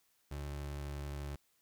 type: tone with pitch glide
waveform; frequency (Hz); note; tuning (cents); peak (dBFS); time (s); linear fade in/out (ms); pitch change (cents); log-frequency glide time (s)
30% pulse; 71.9 to 71.4; D2 to D2; -36 to -48; -37; 0.31-1.36; 5; -12; 0.42-1.17
effects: white hiss -74 dBFS RMS until 1.61 s